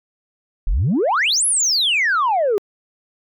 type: exponential two-way sweep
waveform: sine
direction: up then down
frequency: 32.17 to 11175 to 385.5 Hz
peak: -13 dBFS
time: 0.67-2.58 s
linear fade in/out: 0 ms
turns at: 1.46 s
effects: tanh soft clip ceiling -12 dBFS